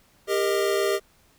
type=chord; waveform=square; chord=Eb major; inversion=first; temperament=equal with one note detuned; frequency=398.6 / 466.2 / 622.3 Hz; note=G4 / Bb4 / Eb5; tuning=+29 / 0 / 0 cents; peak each=-24 / -29 / -28 dBFS; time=0.27-1 s; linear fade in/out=50 ms; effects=pink hiss -60 dBFS RMS until 1.38 s